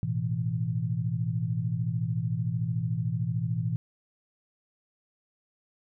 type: chord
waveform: sine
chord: A suspended second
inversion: none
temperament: equal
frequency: 110 / 123.47 / 164.81 Hz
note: A2 / B2 / E3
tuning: 0 / 0 / 0 cents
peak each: -31 / -30 / -31 dBFS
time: 0.03-3.76 s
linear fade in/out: 0 ms
effects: none